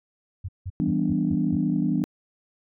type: tone bursts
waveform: sine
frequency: 93 Hz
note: F#2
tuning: 9 cents sharp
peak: -28 dBFS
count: 6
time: 0.44-1.566 s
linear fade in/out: 10 ms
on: 46 ms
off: 170 ms
type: chord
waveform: sine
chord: E minor seventh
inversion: none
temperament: equal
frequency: 164.81 / 196 / 246.9 / 293.7 Hz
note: E3 / G3 / B3 / D4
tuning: 0 / 0 / 0 / 0 cents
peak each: -26 dBFS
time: 0.8-2.04 s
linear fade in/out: 0 ms
effects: tanh soft clip ceiling -11 dBFS